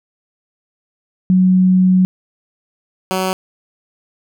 sine / 10% pulse tone pair in turn, 185 / 187.47 Hz, F#3 / F#3, 0 / +23 cents, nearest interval unison, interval 23 cents, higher second, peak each -8 dBFS, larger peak neither, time 1.3-2.05 / 3.11-3.33 s, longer first, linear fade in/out 0 ms, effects none

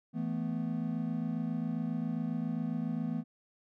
triangle chord, E suspended fourth, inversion none, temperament just, 164.81 / 219.8 / 247.2 Hz, E3 / A3 / B3, 0 / -2 / +2 cents, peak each -34 dBFS, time 0.13-3.24 s, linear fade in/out 50 ms, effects none

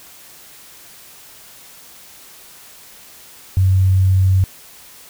sine tone, 94.3 Hz, F#2, 33 cents sharp, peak -10 dBFS, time 3.57-4.44 s, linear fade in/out 0 ms, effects white hiss -42 dBFS RMS until 5.09 s

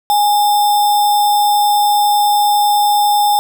sine tone with sample-and-hold, 826 Hz, G#5, 10 cents flat, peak -9 dBFS, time 0.1-3.39 s, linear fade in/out 0 ms, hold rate 4410 Hz, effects none

